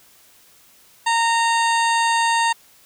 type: harmonic tone with a mistuned harmonic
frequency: 922 Hz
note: A#5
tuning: 19 cents flat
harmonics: 1 / 2 / 3 / 4 / 5 / 7 / 8 / 9 / 10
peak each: -17 / -23 / -27 / -29 / -31 / -34 / -35 / -36 / -37 dBFS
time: 1.06-2.53 s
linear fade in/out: 10 ms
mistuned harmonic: 10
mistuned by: -60 cents
effects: white hiss -52 dBFS RMS until 2.85 s